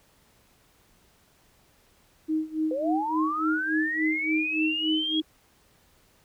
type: tone with tremolo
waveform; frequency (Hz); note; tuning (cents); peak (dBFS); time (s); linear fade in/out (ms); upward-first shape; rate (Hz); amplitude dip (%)
sine; 313.4; D#4; +13; -22; 2.28-5.22; 20; sine; 3.5; 90
type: linear sweep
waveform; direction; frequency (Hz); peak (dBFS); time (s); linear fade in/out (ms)
sine; up; 488.8 to 3322; -26; 2.71-5.2; 2
effects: pink hiss -62 dBFS RMS until 6.24 s